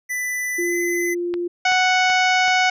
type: tone with pitch glide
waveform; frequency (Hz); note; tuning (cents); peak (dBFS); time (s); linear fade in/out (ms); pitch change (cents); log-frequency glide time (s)
square; 1991 to 2027; B6 to B6; +14 to +45; -23; 0.09-1.15; 20; +31; 0.56-0.77
type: tone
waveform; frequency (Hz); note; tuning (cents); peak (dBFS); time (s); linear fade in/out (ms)
sine; 349.2; F4; 0; -21; 0.58-1.48; 10
type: click train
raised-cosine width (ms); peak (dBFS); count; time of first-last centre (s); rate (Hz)
0.3; -16; 4; 1.34-2.481; 2.63
type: harmonic tone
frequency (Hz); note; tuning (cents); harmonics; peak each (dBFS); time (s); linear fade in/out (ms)
740; F#5; 0; 1 / 2 / 3 / 4 / 5 / 6 / 7 / 8 / 9; -18 / -21 / -20 / -27 / -32 / -33 / -30 / -35 / -36; 1.65-2.7; 5
effects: none